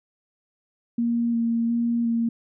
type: tone with vibrato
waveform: sine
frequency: 233.1 Hz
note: A#3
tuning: in tune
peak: -20 dBFS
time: 0.98-2.29 s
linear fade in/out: 5 ms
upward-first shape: square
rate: 1.4 Hz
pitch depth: 13 cents each way
effects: none